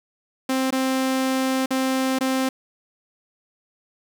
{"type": "tone with dropouts", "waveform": "sawtooth", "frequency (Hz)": 262.5, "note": "C4", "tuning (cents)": 6, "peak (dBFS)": -16, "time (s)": [0.49, 2.49], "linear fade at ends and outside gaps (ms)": 5, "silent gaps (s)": [[0.707, 0.724], [1.66, 1.706], [2.188, 2.208]], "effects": ["8-bit"]}